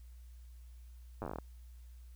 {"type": "slowing click train", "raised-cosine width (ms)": 1, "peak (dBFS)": -26, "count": 11, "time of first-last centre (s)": [1.22, 1.386], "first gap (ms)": 9, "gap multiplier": 1.13, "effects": ["added 60 Hz sine -50 dBFS peak until 2.15 s", "white hiss -71 dBFS RMS until 2.15 s"]}